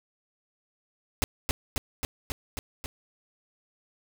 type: noise with echo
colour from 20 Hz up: pink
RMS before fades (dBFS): -24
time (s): 1.22-1.24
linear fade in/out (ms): 0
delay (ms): 270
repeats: 6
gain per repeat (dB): -2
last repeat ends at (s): 2.86
effects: none